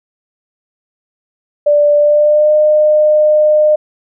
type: tone with pitch glide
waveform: sine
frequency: 587.3 to 607.7 Hz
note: D5 to D#5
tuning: 0 to -41 cents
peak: -6 dBFS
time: 1.66-3.76 s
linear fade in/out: 10 ms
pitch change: +59 cents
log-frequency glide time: 1.96-2.54 s
effects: none